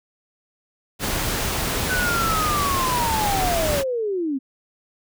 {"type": "noise", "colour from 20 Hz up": "pink", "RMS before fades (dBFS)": -24, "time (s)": [0.99, 3.84], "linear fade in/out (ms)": 50}
{"type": "linear sweep", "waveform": "sine", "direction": "down", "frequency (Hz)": [1521, 254.7], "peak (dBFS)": -21, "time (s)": [1.89, 4.39], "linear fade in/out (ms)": 20}
{"effects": []}